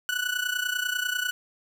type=tone with amplitude modulation; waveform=30% pulse; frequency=1480 Hz; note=F#6; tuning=in tune; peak=-20 dBFS; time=0.09-1.31 s; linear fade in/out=0 ms; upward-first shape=sine; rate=30.1 Hz; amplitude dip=75%; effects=none